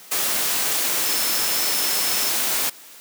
sine tone in noise, 5274 Hz, E8, in tune, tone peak -28 dBFS, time 1.05-2.3 s, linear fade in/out 10 ms, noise white, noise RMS -22 dBFS, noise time 0.11-2.7 s, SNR -9 dB, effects white hiss -44 dBFS RMS until 3 s + high-pass 200 Hz 12 dB/octave

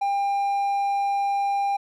triangle tone, 799 Hz, G5, 33 cents sharp, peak -19 dBFS, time 0.01-1.77 s, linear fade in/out 10 ms, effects none

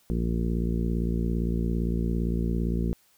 harmonic tone, 57.6 Hz, A#1, 20 cents flat, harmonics 1 / 2 / 3 / 4 / 5 / 6 / 7 / 8, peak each -27 / -35 / -29 / -32 / -43 / -36 / -40 / -43 dBFS, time 0.1-2.93 s, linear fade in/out 0 ms, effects white hiss -63 dBFS RMS until 3.17 s

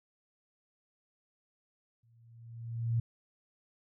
sine tone with exponential growth, 115.9 Hz, A#2, 10 cents flat, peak -25 dBFS, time 2.03-3 s, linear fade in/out 5 ms, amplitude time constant 210 ms, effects none

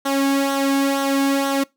sawtooth tone with flanger, 275.3 Hz, C#4, 12 cents flat, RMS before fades -19 dBFS, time 0.05-1.64 s, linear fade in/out 10 ms, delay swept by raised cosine 0.41 to 1.61 ms, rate 2.1 Hz, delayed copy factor -0.6, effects noise-tail reverb RT60 0.2 s tail -23 dB re dry

